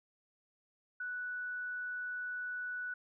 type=tone; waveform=sine; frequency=1480 Hz; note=F#6; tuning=in tune; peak=-37 dBFS; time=1-2.94 s; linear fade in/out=5 ms; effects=none